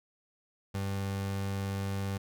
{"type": "tone", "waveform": "30% pulse", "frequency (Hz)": 98.1, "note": "G2", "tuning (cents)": 2, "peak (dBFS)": -29, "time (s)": [0.74, 2.18], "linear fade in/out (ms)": 10, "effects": []}